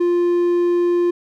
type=tone; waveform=triangle; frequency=349.5 Hz; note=F4; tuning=1 cent sharp; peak=-12 dBFS; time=0-1.11 s; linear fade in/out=10 ms; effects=none